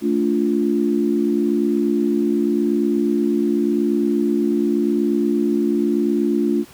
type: chord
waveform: sine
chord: D minor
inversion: second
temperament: equal with one note detuned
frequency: 220 / 288.3 / 349.2 Hz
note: A3 / D4 / F4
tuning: 0 / -32 / 0 cents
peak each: -20 dBFS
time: 0.01-6.65 s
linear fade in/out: 50 ms
effects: pink hiss -45 dBFS RMS until 6.73 s + high-pass 80 Hz 12 dB/octave